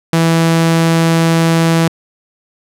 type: tone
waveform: sawtooth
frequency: 164.81 Hz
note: E3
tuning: in tune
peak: -5 dBFS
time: 0.13-1.88 s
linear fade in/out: 2 ms
effects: low-pass 12000 Hz 12 dB/octave